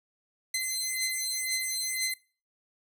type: beating tone pair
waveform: 10% pulse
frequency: 2055 / 2057 Hz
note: C7 / C7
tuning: -32 / -30 cents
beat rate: 2 Hz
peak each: -23 dBFS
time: 0.54-2.14 s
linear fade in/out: 5 ms
effects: noise-tail reverb RT60 0.4 s tail -23 dB re dry